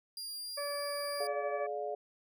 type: tone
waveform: sawtooth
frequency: 4801 Hz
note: D8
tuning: 37 cents sharp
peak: -37 dBFS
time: 0.17-1.27 s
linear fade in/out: 2 ms
type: harmonic tone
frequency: 575 Hz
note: D5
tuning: 37 cents flat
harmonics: 1 / 2 / 3 / 4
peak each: -37 / -43 / -47 / -49 dBFS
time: 0.57-1.67 s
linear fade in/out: 10 ms
type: chord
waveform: sine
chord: D diminished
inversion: second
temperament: just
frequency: 422.9 / 587.3 / 704.8 Hz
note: Ab4 / D5 / F5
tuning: +31 / 0 / +16 cents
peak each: -39 dBFS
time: 1.2-1.95 s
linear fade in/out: 5 ms
effects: none